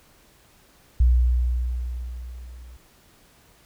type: tone with level ramp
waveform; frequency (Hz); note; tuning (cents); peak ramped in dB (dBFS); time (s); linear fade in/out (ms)
sine; 61.1; B1; -18; -11 to -41; 1-2.77; 5
effects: tanh soft clip ceiling -10 dBFS + pink hiss -56 dBFS RMS until 3.65 s